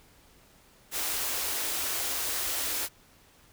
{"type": "band-stop noise", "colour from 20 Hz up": "white", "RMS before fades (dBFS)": -31, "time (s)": [0.91, 2.89], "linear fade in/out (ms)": 50, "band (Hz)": [100, 260], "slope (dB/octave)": 48, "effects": ["pink hiss -59 dBFS RMS until 3.52 s"]}